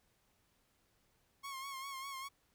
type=tone with vibrato; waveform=sawtooth; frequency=1086 Hz; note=C#6; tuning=36 cents flat; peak=-39 dBFS; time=1.43-2.29 s; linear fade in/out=20 ms; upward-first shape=sine; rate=5 Hz; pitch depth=51 cents each way; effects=pink hiss -75 dBFS RMS until 2.54 s